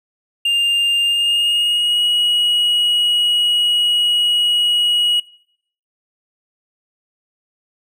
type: tone with pitch glide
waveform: triangle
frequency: 2803 to 2905 Hz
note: F7 to F#7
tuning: +6 to -32 cents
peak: -12 dBFS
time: 0.45-5.2 s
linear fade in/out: 5 ms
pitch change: +62 cents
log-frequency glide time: 1.04-2.03 s
effects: noise-tail reverb RT60 0.7 s tail -23 dB re dry